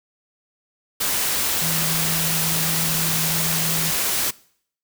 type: tone in noise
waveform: sine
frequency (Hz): 162.1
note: E3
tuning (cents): -29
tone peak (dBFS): -27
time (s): 1.61-3.91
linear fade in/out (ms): 10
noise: white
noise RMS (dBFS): -22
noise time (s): 1-4.31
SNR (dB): -8
effects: noise-tail reverb RT60 0.6 s tail -22 dB re dry